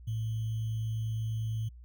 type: tone with sample-and-hold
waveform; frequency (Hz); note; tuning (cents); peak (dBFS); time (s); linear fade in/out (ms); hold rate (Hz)
sine; 111.4; A2; +22; -30; 0.07-1.69; 10; 3150
effects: added 60 Hz sine -47 dBFS peak until 1.84 s